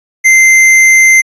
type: tone with hard clipping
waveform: sine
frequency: 2080 Hz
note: C7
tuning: 11 cents flat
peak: -4 dBFS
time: 0.24-1.22 s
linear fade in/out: 20 ms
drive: 13 dB
effects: resampled to 22050 Hz